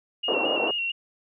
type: tone with vibrato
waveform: sine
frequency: 2794 Hz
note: F7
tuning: in tune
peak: -25 dBFS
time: 0.23-0.92 s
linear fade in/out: 10 ms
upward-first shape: square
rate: 4.5 Hz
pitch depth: 37 cents each way
type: band-pass noise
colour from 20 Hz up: pink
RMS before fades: -27 dBFS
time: 0.28-0.71 s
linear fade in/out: 2 ms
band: 330 to 930 Hz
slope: 24 dB/octave
effects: none